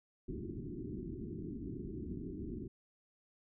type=low-pass noise; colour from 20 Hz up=white; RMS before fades=-43 dBFS; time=0.28-2.68 s; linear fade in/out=5 ms; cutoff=390 Hz; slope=96 dB/octave; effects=none